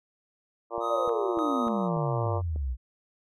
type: harmonic tone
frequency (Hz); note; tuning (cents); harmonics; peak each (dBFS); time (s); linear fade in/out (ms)
116.54; A#2; 0; 3 / 4 / 5 / 6 / 7 / 8 / 9 / 10; -37 / -35 / -34 / -37 / -40 / -38 / -38 / -40; 0.7-2.42; 50
type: click train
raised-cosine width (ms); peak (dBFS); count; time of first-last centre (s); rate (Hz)
2; -29; 7; 0.78-2.56; 3.37
type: tone with tremolo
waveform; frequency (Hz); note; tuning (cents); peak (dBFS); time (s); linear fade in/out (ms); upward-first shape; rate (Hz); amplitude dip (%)
triangle; 1253; D#6; +12; -28; 0.8-1.9; 50; square; 1.7; 70
type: exponential sweep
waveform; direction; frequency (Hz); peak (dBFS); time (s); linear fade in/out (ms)
sine; down; 621 to 58.27; -27; 0.88-2.77; 50
effects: none